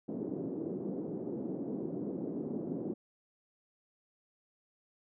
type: band-pass noise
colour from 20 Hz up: white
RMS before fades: -38 dBFS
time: 0.08-2.94 s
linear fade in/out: 10 ms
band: 170 to 390 Hz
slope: 24 dB/octave
effects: none